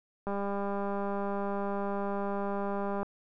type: click train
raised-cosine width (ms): 1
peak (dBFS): -21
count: 553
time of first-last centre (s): 0.27-3.03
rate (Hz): 200
effects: none